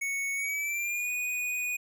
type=tone with pitch glide; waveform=square; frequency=2217 to 2474 Hz; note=C#7 to D#7; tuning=0 to -10 cents; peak=-30 dBFS; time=0.01-1.77 s; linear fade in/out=10 ms; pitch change=+190 cents; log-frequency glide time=0.35-1.11 s; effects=none